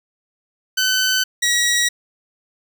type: tone pair in turn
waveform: 15% pulse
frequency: 1518 / 1913.9 Hz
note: F#6 / A#6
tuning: +44 / +45 cents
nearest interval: major third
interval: 401 cents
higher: second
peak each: -9 dBFS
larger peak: neither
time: 0.77-1.24 / 1.42-1.89 s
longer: neither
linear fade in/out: 10 ms
effects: none